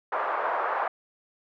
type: band-pass noise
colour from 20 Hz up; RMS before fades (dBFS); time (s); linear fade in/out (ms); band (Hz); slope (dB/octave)
white; -28; 0.12-0.88; 5; 540 to 1300; 24
effects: none